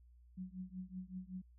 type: tone with tremolo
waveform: sine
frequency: 185 Hz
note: F#3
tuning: in tune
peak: -40 dBFS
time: 0.37-1.42 s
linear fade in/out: 10 ms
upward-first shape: triangle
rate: 5.3 Hz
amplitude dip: 100%
effects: added 60 Hz sine -60 dBFS peak until 1.58 s